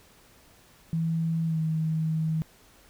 sine tone with pitch glide, 163.6 to 158.94 Hz, E3 to D#3, -13 to +37 cents, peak -24 dBFS, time 0.93-2.42 s, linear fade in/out 0 ms, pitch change -50 cents, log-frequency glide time 1.46-1.59 s, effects pink hiss -57 dBFS RMS until 2.89 s

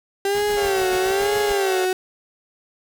35% pulse tone with vibrato, 392 Hz, G4, in tune, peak -17 dBFS, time 0.25-1.93 s, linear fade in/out 2 ms, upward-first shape sine, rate 1.1 Hz, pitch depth 100 cents each way
pink noise with tremolo, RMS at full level -34 dBFS, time 0.34-1.53 s, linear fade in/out 10 ms, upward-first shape sine, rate 7 Hz, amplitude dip 75%
sawtooth chord, A augmented, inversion none, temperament equal with one note detuned, 440 / 554.4 / 704.1 Hz, A4 / C#5 / E#5, 0 / 0 / +14 cents, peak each -27 dBFS, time 0.56-1.86 s, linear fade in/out 20 ms
effects none

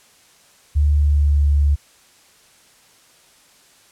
sine tone with pitch glide, 73.42 to 72.08 Hz, D2 to D2, 0 to -32 cents, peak -12 dBFS, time 0.75-1.76 s, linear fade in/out 20 ms, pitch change -32 cents, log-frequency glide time 0.93-1.47 s, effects white hiss -52 dBFS RMS until 3.91 s + low-pass 10000 Hz 12 dB/octave

